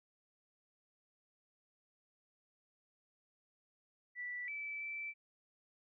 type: tone with pitch steps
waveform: sine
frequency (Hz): 1965 / 2312 / 2326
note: B6 / D7 / D7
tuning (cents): -9 / -28 / -17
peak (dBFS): -40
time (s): 4.15-5.14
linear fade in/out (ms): 50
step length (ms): 330
effects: none